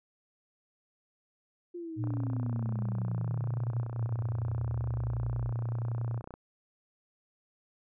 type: exponential sweep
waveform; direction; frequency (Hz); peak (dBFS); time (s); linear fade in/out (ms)
sine; down; 354.4 to 50.9; -37; 1.74-5.52; 10
type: tone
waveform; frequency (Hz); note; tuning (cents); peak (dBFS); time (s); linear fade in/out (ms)
sine; 116.54; A#2; 0; -30; 1.96-6.22; 50
type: click train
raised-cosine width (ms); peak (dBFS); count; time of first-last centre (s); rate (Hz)
1; -29; 133; 2.04-6.34; 30.7
effects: none